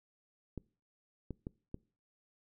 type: clicks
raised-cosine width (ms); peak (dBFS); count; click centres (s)
3; -27; 4; 0.577 / 1.307 / 1.469 / 1.744
effects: noise-tail reverb RT60 0.4 s tail -24 dB re dry